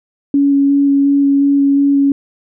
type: tone with vibrato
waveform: sine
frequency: 280 Hz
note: C#4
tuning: 18 cents sharp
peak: -8 dBFS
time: 0.34-2.12 s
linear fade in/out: 2 ms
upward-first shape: square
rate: 2.8 Hz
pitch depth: 8 cents each way
effects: none